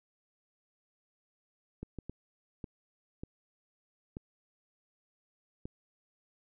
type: clicks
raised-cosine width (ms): 3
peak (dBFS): -27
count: 7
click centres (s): 1.83 / 1.987 / 2.096 / 2.642 / 3.235 / 4.169 / 5.655
effects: none